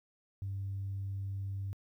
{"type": "tone", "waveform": "sine", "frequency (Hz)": 98, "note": "G2", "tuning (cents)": 0, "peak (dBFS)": -34, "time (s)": [0.42, 1.73], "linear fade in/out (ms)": 0, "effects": ["tanh soft clip ceiling -31 dBFS", "12-bit"]}